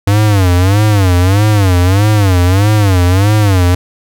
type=tone with vibrato; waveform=square; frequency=97.4 Hz; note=G2; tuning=11 cents flat; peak=-7 dBFS; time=0.07-3.75 s; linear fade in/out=5 ms; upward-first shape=sine; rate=1.6 Hz; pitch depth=170 cents each way; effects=none